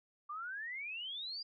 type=exponential sweep; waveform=sine; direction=up; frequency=1161 to 4897 Hz; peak=-40 dBFS; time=0.29-1.43 s; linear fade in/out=10 ms; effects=none